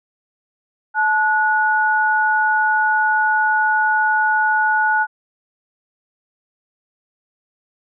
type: tone pair together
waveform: sine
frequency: 865.7 / 1461 Hz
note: A5 / F#6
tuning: -28 / -22 cents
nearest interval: major sixth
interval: 906 cents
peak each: -17 / -16 dBFS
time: 0.94-5.07 s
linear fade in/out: 50 ms
effects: none